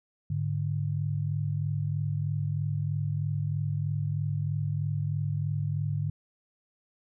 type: tone pair together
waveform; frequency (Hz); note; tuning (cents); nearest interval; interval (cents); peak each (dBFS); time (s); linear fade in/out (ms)
sine; 104.16 / 147.3; G#2 / D3; +6 / +6; tritone; 600; -30 / -29; 0.3-6.1; 5
effects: none